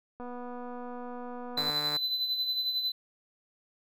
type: click train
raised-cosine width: 1 ms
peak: -29 dBFS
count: 368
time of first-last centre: 0.2-1.698 s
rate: 245 Hz
type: tone with tremolo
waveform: triangle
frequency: 4018 Hz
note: B7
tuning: 29 cents sharp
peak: -25 dBFS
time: 1.57-2.92 s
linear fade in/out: 5 ms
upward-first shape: sine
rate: 11 Hz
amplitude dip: 50%
type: tone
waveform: 5% pulse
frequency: 148.6 Hz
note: D3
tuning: 21 cents sharp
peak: -24 dBFS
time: 1.57-1.97 s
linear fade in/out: 5 ms
effects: none